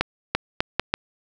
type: accelerating click train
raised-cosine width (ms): 0.3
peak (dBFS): -3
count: 5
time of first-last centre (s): 0.01-0.94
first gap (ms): 340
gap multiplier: 0.75
effects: none

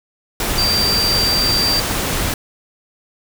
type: tone in noise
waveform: sine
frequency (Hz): 4699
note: D8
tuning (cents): 0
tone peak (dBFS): -15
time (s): 0.58-1.8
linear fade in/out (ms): 2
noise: pink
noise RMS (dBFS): -20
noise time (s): 0.4-2.34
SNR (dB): +2
effects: none

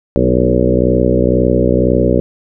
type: harmonic tone with a mistuned harmonic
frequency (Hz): 62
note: B1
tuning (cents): +7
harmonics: 1 / 2 / 3 / 4 / 5 / 6 / 7 / 8 / 9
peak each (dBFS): -18 / -18 / -18 / -18 / -18 / -18 / -18 / -18 / -18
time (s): 0.16-2.2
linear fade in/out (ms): 0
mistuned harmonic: 4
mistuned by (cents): -32
effects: none

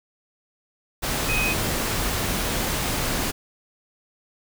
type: tone in noise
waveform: sine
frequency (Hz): 2514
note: D#7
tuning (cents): +17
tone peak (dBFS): -23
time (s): 1.28-1.54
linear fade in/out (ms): 20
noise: pink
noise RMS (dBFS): -25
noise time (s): 1.02-3.32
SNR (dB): -1
effects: none

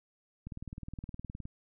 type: click train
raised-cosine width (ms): 5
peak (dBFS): -29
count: 20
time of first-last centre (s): 0.47-1.454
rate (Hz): 19.3
effects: none

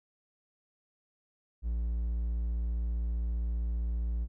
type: tone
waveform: triangle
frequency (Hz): 57.6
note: A#1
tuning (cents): -20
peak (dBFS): -27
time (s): 1.62-4.28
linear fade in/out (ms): 50
effects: none

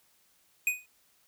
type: tone with exponential decay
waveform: square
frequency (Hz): 2489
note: D#7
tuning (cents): 0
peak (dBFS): -22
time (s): 0.67-0.86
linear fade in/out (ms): 2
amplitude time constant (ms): 41
effects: white hiss -67 dBFS RMS until 1.27 s

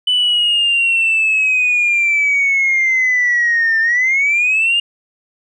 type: linear two-way sweep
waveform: sine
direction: down then up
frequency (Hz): 3000 to 1785 to 2844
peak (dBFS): -10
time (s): 0.07-4.8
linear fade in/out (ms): 5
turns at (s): 3.8
effects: tanh soft clip ceiling -8 dBFS

